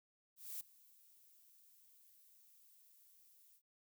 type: noise with ADSR envelope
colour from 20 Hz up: violet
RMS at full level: -44 dBFS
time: 0.36-3.62 s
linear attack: 240 ms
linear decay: 13 ms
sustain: -23 dB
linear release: 74 ms
effects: none